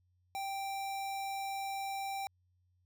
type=tone; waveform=square; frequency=784 Hz; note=G5; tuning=in tune; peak=-37 dBFS; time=0.35-2.27 s; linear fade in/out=0 ms; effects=added 90 Hz sine -70 dBFS peak until 2.85 s